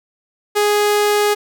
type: tone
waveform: sawtooth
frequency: 415.3 Hz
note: G#4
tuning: in tune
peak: -9 dBFS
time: 0.55-1.35 s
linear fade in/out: 20 ms
effects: none